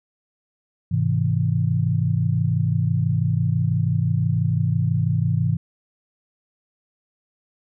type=chord; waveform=sine; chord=Ab augmented; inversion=none; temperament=just; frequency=103.83 / 129.78 / 162.23 Hz; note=Ab2 / C3 / E3; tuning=0 / -14 / -27 cents; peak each=-22 dBFS; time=0.91-5.57 s; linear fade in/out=10 ms; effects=none